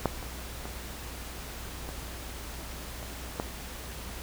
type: clicks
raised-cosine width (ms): 1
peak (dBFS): -10 / -26 / -24 / -25 / -27 / -15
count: 6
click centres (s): 0.057 / 0.227 / 0.655 / 1.89 / 3.029 / 3.399
effects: added 60 Hz sine -42 dBFS peak until 4.22 s + pink hiss -42 dBFS RMS until 4.22 s